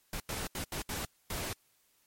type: noise bursts at uneven times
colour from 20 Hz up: pink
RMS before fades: -37 dBFS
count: 6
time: 0.13-0.2 / 0.29-0.47 / 0.55-0.64 / 0.72-0.82 / 0.89-1.05 / 1.3-1.53 s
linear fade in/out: 2 ms
effects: white hiss -70 dBFS RMS until 2.06 s + MP3 64 kbps